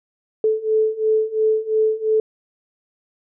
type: beating tone pair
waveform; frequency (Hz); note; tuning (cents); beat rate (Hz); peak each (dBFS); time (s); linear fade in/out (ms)
sine; 434.6 / 437.5; A4 / A4; -21 / -10; 2.9; -20 / -18; 0.44-2.2; 2
effects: none